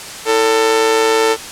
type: tone with amplitude modulation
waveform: sawtooth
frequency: 445.3 Hz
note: A4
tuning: 21 cents sharp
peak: -4 dBFS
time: 0.25-1.37 s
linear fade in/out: 50 ms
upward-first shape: sine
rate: 120 Hz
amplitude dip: 65%
effects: white hiss -29 dBFS RMS until 1.51 s + low-pass 9000 Hz 12 dB/octave